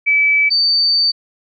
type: tone pair in turn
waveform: sine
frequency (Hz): 2300 / 4583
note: D7 / D8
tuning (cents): -37 / -43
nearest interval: octave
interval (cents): 1194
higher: second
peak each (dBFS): -10 / -11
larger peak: first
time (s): 0.06-0.5 / 0.5-1.12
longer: second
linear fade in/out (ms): 20
effects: none